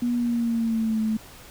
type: tone with pitch glide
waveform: sine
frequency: 241.4 to 218.8 Hz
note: B3 to A3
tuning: -39 to -9 cents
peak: -21 dBFS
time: 0.02-1.17 s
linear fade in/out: 5 ms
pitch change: -170 cents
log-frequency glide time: 0.15-1 s
effects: pink hiss -46 dBFS RMS until 1.5 s